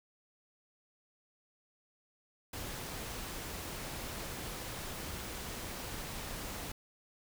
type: noise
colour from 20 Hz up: pink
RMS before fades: -42 dBFS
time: 2.53-6.72 s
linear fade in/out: 5 ms
effects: none